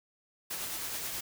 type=noise with tremolo; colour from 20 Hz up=white; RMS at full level=-36 dBFS; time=0.5-1.21 s; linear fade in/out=10 ms; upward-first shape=triangle; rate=9.4 Hz; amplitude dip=30%; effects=none